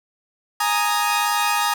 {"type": "chord", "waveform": "sawtooth", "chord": "Ab suspended second", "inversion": "none", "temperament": "equal", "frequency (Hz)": [830.6, 932.3, 1244.5], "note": ["Ab5", "Bb5", "Eb6"], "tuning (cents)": [0, 0, 0], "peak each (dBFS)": -19, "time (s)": [0.6, 1.74], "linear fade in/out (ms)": 5, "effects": []}